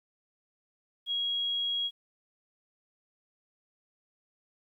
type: tone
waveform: sine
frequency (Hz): 3300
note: G#7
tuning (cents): -12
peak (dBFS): -28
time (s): 1.06-1.91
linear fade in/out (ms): 50
effects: 11-bit